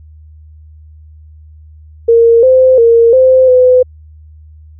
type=tone with pitch steps; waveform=sine; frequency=462.9 / 517 / 463.2 / 518 / 505 Hz; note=A#4 / C5 / A#4 / C5 / B4; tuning=-12 / -21 / -11 / -17 / +39 cents; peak=-3 dBFS; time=2.08-3.83 s; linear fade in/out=10 ms; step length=350 ms; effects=added 77 Hz sine -34 dBFS peak until 4.79 s

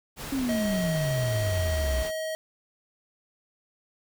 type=noise; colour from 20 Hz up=pink; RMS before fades=-37 dBFS; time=0.16-2.12 s; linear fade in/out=50 ms
type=exponential sweep; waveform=sine; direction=down; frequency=279 to 60.5 Hz; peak=-25 dBFS; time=0.32-2.03 s; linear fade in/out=5 ms
type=tone; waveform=square; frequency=634 Hz; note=D#5; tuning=32 cents sharp; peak=-30 dBFS; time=0.49-2.35 s; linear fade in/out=0 ms
effects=none

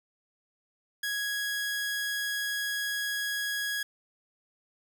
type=tone; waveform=sawtooth; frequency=1661.2 Hz; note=G#6; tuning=in tune; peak=-26 dBFS; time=1.03-3.83 s; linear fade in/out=5 ms; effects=none

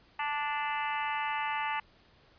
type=harmonic tone; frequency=293 Hz; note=D4; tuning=4 cents flat; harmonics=3 / 4 / 5 / 6 / 7 / 8 / 9 / 10; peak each=-33 / -38 / -43 / -40 / -39 / -47 / -40 / -46 dBFS; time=0.19-1.8 s; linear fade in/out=5 ms; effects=pink hiss -62 dBFS RMS until 2.38 s + resampled to 11025 Hz

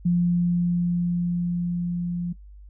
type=tone with level ramp; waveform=sine; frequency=174.61 Hz; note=F3; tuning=in tune; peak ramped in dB=-17 to -25 dBFS; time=0.05-2.33 s; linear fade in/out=10 ms; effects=noise-tail reverb RT60 0.1 s tail -21 dB re dry + added 50 Hz sine -42 dBFS peak until 2.69 s

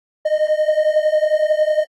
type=beating tone pair; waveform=triangle; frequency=610 / 621 Hz; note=D#5 / D#5; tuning=-34 / -3 cents; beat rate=11 Hz; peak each=-15 / -16 dBFS; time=0.25-1.85 s; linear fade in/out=10 ms; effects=AAC 32 kbps

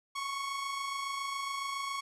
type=tone pair together; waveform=sawtooth; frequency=1081.5 / 1108.7 Hz; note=C#6 / C#6; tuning=-43 / 0 cents; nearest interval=unison; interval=43 cents; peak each=-39 / -31 dBFS; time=0.15-2.01 s; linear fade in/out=10 ms; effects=low-pass 9000 Hz 12 dB/octave

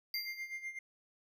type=tone with exponential decay; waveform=square; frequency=4743 Hz; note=D8; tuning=16 cents sharp; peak=-35 dBFS; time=0.14-0.65 s; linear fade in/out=1 ms; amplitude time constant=110 ms
type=tone with tremolo; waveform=triangle; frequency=2100 Hz; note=C7; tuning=6 cents sharp; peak=-36 dBFS; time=0.14-0.79 s; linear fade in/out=5 ms; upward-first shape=sine; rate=8 Hz; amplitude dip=75%
effects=none

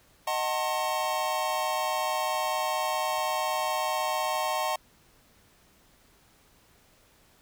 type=chord; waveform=square; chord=D# diminished seventh; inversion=none; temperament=just; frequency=622.3 / 746.7 / 896 / 1075.3 Hz; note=D#5 / F#5 / A5 / C6; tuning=0 / +16 / +31 / +47 cents; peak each=-33 dBFS; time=0.27-4.76 s; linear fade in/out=5 ms; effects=pink hiss -61 dBFS RMS until 7.41 s

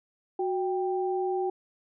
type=tone pair together; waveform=sine; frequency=369 / 787 Hz; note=F#4 / G5; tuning=-5 / +7 cents; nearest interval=octave + minor second; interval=1312 cents; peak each=-27 / -31 dBFS; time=0.39-1.5 s; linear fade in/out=5 ms; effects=none

